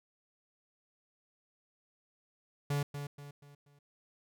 45% pulse tone with echo, 143.5 Hz, D3, 40 cents flat, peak -30 dBFS, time 2.7-2.83 s, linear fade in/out 5 ms, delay 240 ms, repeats 4, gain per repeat -8 dB, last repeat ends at 3.79 s, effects none

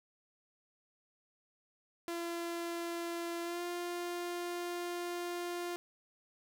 sawtooth tone with pitch glide, 340.7 to 349.9 Hz, F4 to F4, -43 to +3 cents, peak -33 dBFS, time 2.08-5.76 s, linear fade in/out 0 ms, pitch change +46 cents, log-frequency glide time 3.43-3.62 s, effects none

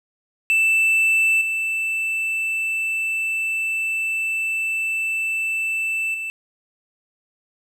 triangle tone with level steps, 2650 Hz, E7, 9 cents sharp, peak -13 / -19 / -24 dBFS, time 0.5-6.3 s, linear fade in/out 0 ms, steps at 1.41 / 6.14 s, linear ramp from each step 5 ms, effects none

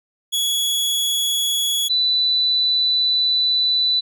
sawtooth / sine tone pair in turn, 3365 / 3982 Hz, G#7 / B7, +22 / +14 cents, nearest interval minor third, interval 292 cents, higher second, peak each -15 dBFS, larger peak neither, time 0.32-1.89 / 1.89-4.01 s, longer second, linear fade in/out 20 ms, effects none

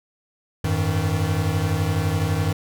square tone cluster, 90.7 / 102.6 / 157.7 Hz, F#2 / G#2 / D#3, -34 / -21 / +24 cents, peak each -25 dBFS, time 0.64-2.53 s, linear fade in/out 5 ms, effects none

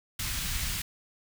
pink band-stop noise, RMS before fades -32 dBFS, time 0.19-0.82 s, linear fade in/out 5 ms, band 120 to 1900 Hz, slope 12 dB/octave, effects none

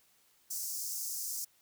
pink high-pass noise, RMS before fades -38 dBFS, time 0.5-1.45 s, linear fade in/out 10 ms, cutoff 5300 Hz, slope 48 dB/octave, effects white hiss -68 dBFS RMS until 1.61 s

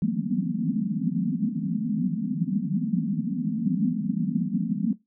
pink band-pass noise, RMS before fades -26 dBFS, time 0.02-4.93 s, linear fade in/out 2 ms, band 160 to 260 Hz, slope 96 dB/octave, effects noise-tail reverb RT60 0.2 s tail -18 dB re dry

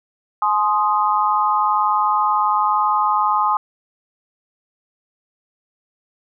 sine chord, Ab major, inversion none, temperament equal with one note detuned, 847.1 / 1046.5 / 1244.5 Hz, Ab5 / C6 / Eb6, +34 / 0 / 0 cents, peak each -19 dBFS, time 0.42-3.57 s, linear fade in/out 2 ms, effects none

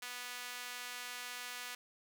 sawtooth tone with high-pass filter, 246.1 Hz, B3, 6 cents flat, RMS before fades -45 dBFS, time 0.02-1.75 s, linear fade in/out 5 ms, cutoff 1700 Hz, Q 0.84, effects none

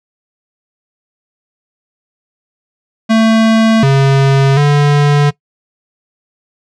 square tone with pitch steps, 223 / 136.6 / 145.3 Hz, A3 / C#3 / D3, +23 / -25 / -18 cents, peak -7 dBFS, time 3.09-5.31 s, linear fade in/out 20 ms, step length 740 ms, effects noise-tail reverb RT60 0.1 s tail -20 dB re dry + low-pass 5000 Hz 12 dB/octave

